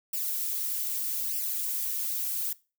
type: noise with flanger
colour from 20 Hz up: violet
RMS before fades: -31 dBFS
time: 0.13-2.53 s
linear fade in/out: 5 ms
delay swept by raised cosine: 0.38 to 4.98 ms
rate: 0.81 Hz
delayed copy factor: +0.85
effects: noise-tail reverb RT60 0.3 s tail -20 dB re dry